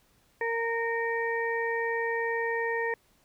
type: harmonic tone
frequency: 461.3 Hz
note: A#4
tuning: 18 cents flat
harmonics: 1 / 2 / 4 / 5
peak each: -30 / -34 / -31 / -41 dBFS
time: 0.41-2.94 s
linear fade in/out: 2 ms
effects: pink hiss -66 dBFS RMS until 3.24 s